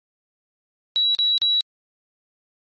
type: tone bursts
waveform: sine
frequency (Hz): 3902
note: B7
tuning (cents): -22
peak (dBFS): -16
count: 3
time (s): 0.96-1.608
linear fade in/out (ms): 0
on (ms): 190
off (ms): 39
effects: MP3 32 kbps